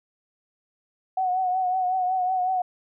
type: tone with vibrato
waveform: sine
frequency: 740 Hz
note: F#5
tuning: in tune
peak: -21 dBFS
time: 1.17-2.62 s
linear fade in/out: 5 ms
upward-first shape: triangle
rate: 5.4 Hz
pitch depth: 50 cents each way
effects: none